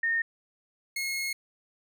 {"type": "tone pair in turn", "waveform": ["sine", "sawtooth"], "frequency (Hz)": [1834, 2164], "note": ["A#6", "C#7"], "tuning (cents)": [-29, -42], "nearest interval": "minor third", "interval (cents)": 287, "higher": "second", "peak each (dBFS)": [-24, -26], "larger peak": "first", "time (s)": [[0.03, 0.22], [0.96, 1.33]], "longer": "second", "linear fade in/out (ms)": 5, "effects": []}